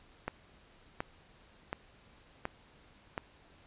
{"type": "click train", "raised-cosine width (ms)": 0.5, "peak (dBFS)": -19, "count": 5, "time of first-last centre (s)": [0.28, 3.179], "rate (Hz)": 1.38, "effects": ["pink hiss -61 dBFS RMS until 3.66 s", "resampled to 8000 Hz"]}